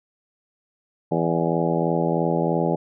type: harmonic tone with a mistuned harmonic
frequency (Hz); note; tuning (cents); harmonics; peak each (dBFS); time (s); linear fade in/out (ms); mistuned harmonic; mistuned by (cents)
83.1; E2; +15; 2 / 3 / 4 / 5 / 6 / 7 / 8 / 9 / 10; -24 / -29 / -27 / -27 / -28 / -28 / -33 / -31 / -30; 1.11-2.76; 10; 8; -46
effects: none